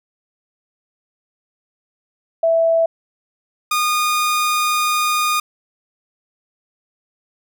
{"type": "tone pair in turn", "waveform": ["sine", "sawtooth"], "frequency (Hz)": [659.3, 1224.6], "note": ["E5", "D#6"], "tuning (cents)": [0, -28], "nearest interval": "major seventh", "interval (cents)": 1072, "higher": "second", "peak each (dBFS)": -12, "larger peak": "neither", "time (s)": [[2.43, 2.86], [3.71, 5.4]], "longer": "second", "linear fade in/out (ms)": 5, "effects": []}